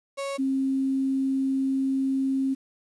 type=tone pair in turn; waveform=35% pulse / sine; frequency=553 / 267.9 Hz; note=C#5 / C4; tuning=-4 / +41 cents; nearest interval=octave + minor second; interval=1255 cents; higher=first; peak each=-27 / -22 dBFS; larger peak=second; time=0.17-0.38 / 0.38-2.55 s; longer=second; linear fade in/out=20 ms; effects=resampled to 24000 Hz + 9-bit